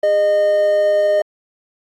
triangle tone pair together, 409.1 / 613 Hz, G#4 / D#5, -26 / -26 cents, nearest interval perfect fifth, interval 700 cents, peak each -22 / -10 dBFS, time 0.03-1.22 s, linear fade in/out 5 ms, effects AAC 48 kbps

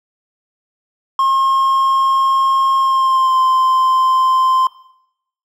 triangle tone with pitch glide, 1073 to 1041.3 Hz, C6 to C6, +43 to -9 cents, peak -9 dBFS, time 1.19-4.67 s, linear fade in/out 2 ms, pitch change -52 cents, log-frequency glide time 2.78-3.39 s, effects noise-tail reverb RT60 0.8 s tail -19 dB re dry

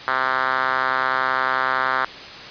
5% pulse tone with band-pass filter, 130.81 Hz, C3, in tune, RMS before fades -21 dBFS, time 0.08-2.05 s, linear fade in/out 0 ms, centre 1400 Hz, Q 1.9, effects white hiss -36 dBFS RMS until 2.5 s + resampled to 11025 Hz

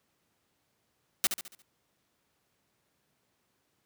white noise with echo, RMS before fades -25 dBFS, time 1.24-1.27 s, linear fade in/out 0 ms, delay 70 ms, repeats 5, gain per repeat -7 dB, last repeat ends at 1.62 s, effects pink hiss -75 dBFS RMS until 3.85 s + high-pass 100 Hz 12 dB/octave

